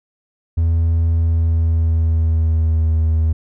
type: tone with pitch glide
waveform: triangle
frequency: 82.7 to 79.93 Hz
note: E2 to D#2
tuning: +6 to +47 cents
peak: -10 dBFS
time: 0.57-3.33 s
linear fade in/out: 10 ms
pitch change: -59 cents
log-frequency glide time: 1.18-2.93 s
effects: tanh soft clip ceiling -6 dBFS